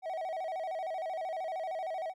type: tone with vibrato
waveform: triangle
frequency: 695 Hz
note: F5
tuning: 9 cents flat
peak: -32 dBFS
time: 0.02-2.14 s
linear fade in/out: 50 ms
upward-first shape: square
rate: 13 Hz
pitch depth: 140 cents each way
effects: none